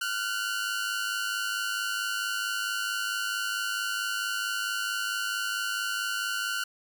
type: tone pair together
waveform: sawtooth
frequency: 1395.5 / 1500 Hz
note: F6 / F#6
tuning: -2 / +23 cents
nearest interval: minor second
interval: 125 cents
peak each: -28 dBFS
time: 0.01-6.64 s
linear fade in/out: 5 ms
effects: none